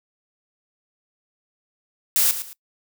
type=noise with echo; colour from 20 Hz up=blue; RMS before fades=-18 dBFS; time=2.16-2.31 s; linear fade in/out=0 ms; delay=110 ms; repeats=2; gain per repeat=-11 dB; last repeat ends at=2.53 s; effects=noise-tail reverb RT60 0.1 s tail -22 dB re dry